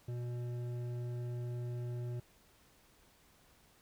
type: tone with hard clipping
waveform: triangle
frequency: 121.4 Hz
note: B2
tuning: 29 cents flat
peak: -39 dBFS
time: 0.08-2.2 s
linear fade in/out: 5 ms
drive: 13 dB
effects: pink hiss -66 dBFS RMS until 3.81 s

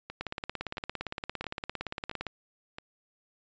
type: two click trains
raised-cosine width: 0.3 ms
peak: -23 / -18 dBFS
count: 5 / 37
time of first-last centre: 0.1-2.785 / 0.21-2.267 s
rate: 1.49 / 17.5 Hz
effects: resampled to 16000 Hz

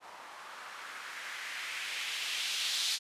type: noise with low-pass filter sweep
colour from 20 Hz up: violet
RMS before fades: -38 dBFS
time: 0-2.99 s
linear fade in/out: 50 ms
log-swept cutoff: 900 to 4100 Hz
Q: 1.8
effects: resampled to 32000 Hz

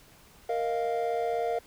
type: chord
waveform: triangle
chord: Bb suspended fourth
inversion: none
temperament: equal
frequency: 466.2 / 622.3 / 698.5 Hz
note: Bb4 / Eb5 / F5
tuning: 0 / 0 / 0 cents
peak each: -28 / -33 / -28 dBFS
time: 0.49-1.59 s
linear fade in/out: 5 ms
effects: pink hiss -56 dBFS RMS until 1.66 s

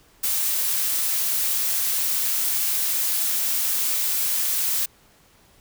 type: noise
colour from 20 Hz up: blue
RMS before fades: -23 dBFS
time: 0.23-4.86 s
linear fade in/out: 10 ms
effects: pink hiss -56 dBFS RMS until 5.6 s

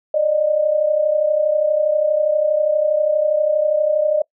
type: tone pair together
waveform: sine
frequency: 580 / 612.4 Hz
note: D5 / D#5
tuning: -22 / -28 cents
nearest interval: minor second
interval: 94 cents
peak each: -20 / -15 dBFS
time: 0.14-4.22 s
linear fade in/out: 5 ms
effects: noise-tail reverb RT60 0.1 s tail -24 dB re dry

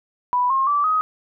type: tone with pitch steps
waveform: sine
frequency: 987.8 / 1071 / 1161.2 / 1259 Hz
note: B5 / C6 / D6 / D#6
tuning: 0 / +40 / -20 / +20 cents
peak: -16 dBFS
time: 0.33-1.01 s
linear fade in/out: 0 ms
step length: 170 ms
effects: none

